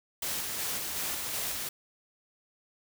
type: noise with tremolo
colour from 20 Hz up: white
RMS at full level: -33 dBFS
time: 0.22-1.69 s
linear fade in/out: 5 ms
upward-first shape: square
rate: 2.7 Hz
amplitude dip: 25%
effects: none